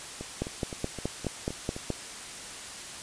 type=two click trains; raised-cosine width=2 ms; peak=-15 / -23 dBFS; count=8 / 7; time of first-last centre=0.42-1.903 / 0.21-1.764 s; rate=4.72 / 3.86 Hz; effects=white hiss -41 dBFS RMS until 3.02 s + resampled to 22050 Hz